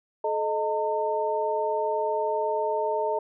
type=tone cluster; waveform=sine; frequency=431.1 / 621 / 907 Hz; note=A4 / D#5 / A#5; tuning=-35 / -3 / -48 cents; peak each=-28 dBFS; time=0.24-3.19 s; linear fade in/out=5 ms; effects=none